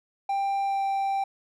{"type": "tone with pitch glide", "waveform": "triangle", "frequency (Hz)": [790, 784.5], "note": ["G5", "G5"], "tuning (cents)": [13, 1], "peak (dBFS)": -22, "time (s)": [0.29, 1.24], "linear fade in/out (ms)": 5, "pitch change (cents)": -12, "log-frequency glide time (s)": [0.64, 0.83], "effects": []}